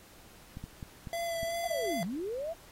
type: clicks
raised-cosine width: 5 ms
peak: -28 dBFS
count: 5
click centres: 0.571 / 0.64 / 0.828 / 1.072 / 1.431 s
type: tone with vibrato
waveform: square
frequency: 672 Hz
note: E5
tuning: 33 cents sharp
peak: -33 dBFS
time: 1.13-2.03 s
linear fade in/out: 0 ms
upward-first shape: sine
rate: 2.7 Hz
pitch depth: 22 cents each way
type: linear two-way sweep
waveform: sine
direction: down then up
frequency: 759 to 160 to 691 Hz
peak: -33 dBFS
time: 1.63-2.54 s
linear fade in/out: 20 ms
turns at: 2.03 s
effects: pink hiss -56 dBFS RMS until 2.71 s + AAC 48 kbps